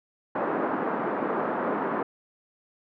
pink band-pass noise, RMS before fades -28 dBFS, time 0.35-2.03 s, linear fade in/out 5 ms, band 230 to 1400 Hz, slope 24 dB/octave, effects none

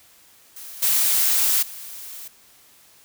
blue noise with level steps, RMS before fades -38 / -19 / -37 dBFS, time 0.56-2.28 s, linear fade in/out 5 ms, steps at 0.82 / 1.62 s, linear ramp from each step 10 ms, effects white hiss -53 dBFS RMS until 3.04 s

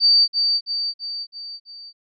sine tone with echo, 4618 Hz, D8, 30 cents flat, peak -11 dBFS, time 0-0.28 s, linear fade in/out 50 ms, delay 330 ms, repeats 5, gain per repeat -5 dB, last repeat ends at 1.93 s, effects none

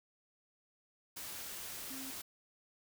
sine tone in noise, 266.3 Hz, C4, 31 cents sharp, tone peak -47 dBFS, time 1.9-2.11 s, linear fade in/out 10 ms, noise white, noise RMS -45 dBFS, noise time 1.16-2.22 s, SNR -5 dB, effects none

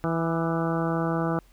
harmonic tone with a mistuned harmonic, 164.81 Hz, E3, in tune, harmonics 1 / 2 / 3 / 4 / 5 / 6 / 7 / 8 / 9, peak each -27 / -29 / -32 / -33 / -35 / -39 / -35 / -37 / -39 dBFS, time 0.04-1.39 s, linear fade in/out 0 ms, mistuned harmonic 7, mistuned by +42 cents, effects added 43 Hz sine -54 dBFS peak until 1.52 s + pink hiss -62 dBFS RMS until 1.52 s

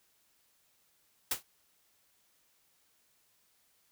white noise with exponential decay, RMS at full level -26 dBFS, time 1.31-1.43 s, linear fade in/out 5 ms, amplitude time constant 25 ms, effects white hiss -71 dBFS RMS until 3.91 s

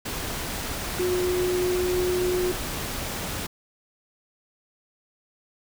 sine tone in noise, 361.9 Hz, F#4, 38 cents flat, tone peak -22 dBFS, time 0.99-2.52 s, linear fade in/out 10 ms, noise pink, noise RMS -31 dBFS, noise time 0.05-3.47 s, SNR +6 dB, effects none

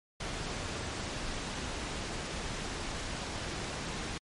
pink noise, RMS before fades -37 dBFS, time 0.2-4.18 s, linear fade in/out 5 ms, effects low-pass 7000 Hz 12 dB/octave + MP3 48 kbps

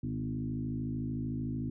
sine tone with frequency modulation, 189 Hz, F#3, 37 cents sharp, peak -32 dBFS, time 0.03-1.7 s, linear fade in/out 5 ms, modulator 53.4 Hz, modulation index 2, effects none

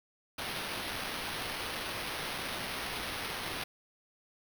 white noise with sample-and-hold, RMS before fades -38 dBFS, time 0.38-3.64 s, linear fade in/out 5 ms, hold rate 7350 Hz, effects none

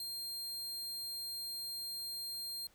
sawtooth tone, 4200 Hz, C8, 6 cents sharp, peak -37 dBFS, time 0-2.67 s, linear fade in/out 2 ms, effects pink hiss -67 dBFS RMS until 2.74 s

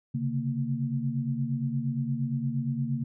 sine tone cluster, 133.5 / 142.1 / 230.8 Hz, C3 / C#3 / A#3, +35 / +43 / -17 cents, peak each -31 dBFS, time 0.14-3.04 s, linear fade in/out 10 ms, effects none

